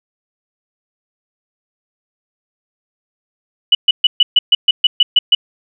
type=tone bursts; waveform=sine; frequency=2960 Hz; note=F#7; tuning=in tune; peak=-5 dBFS; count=11; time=3.72-5.35 s; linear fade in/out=5 ms; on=30 ms; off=130 ms; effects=none